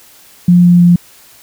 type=tone with pitch steps; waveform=sine; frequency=176.5 / 175.48 / 174.47 Hz; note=F3 / F3 / F3; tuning=+19 / +9 / -1 cents; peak=-3 dBFS; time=0.48-0.96 s; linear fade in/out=5 ms; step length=160 ms; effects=white hiss -42 dBFS RMS until 1.42 s